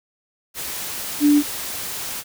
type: tone in noise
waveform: sine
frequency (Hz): 292.5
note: D4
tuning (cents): -7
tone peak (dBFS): -11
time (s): 1.2-1.43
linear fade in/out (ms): 50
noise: white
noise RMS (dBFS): -29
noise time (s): 0.54-2.24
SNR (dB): +15
effects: none